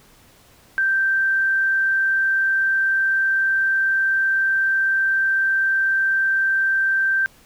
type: tone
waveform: sine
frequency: 1566 Hz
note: G6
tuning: 2 cents flat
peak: -16 dBFS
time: 0.78-7.26 s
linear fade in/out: 0 ms
effects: pink hiss -52 dBFS RMS until 7.45 s